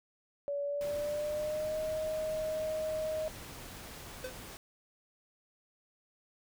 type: tone with pitch glide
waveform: sine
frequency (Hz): 570 to 625.2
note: C#5 to D#5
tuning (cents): +48 to +8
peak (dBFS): -32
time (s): 0.48-3.28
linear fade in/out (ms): 0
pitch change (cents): +160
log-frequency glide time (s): 0.63-1.83
type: noise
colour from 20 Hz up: pink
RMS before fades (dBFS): -47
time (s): 0.81-4.57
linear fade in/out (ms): 0
type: tone with exponential decay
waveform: square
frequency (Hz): 510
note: C5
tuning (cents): -44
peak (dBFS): -35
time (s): 4.24-4.4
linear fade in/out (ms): 5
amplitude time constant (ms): 33
effects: none